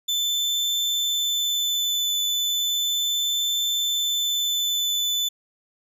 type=tone with vibrato; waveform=35% pulse; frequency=3520 Hz; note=A7; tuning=in tune; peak=-20 dBFS; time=0.08-5.29 s; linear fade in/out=10 ms; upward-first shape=triangle; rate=0.35 Hz; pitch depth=10 cents each way; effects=none